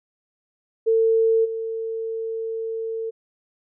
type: tone with level steps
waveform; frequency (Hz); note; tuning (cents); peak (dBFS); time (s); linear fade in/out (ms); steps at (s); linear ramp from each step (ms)
sine; 450; A4; +39; -15 / -25; 0.86-3.11; 20; 1.44; 20
effects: none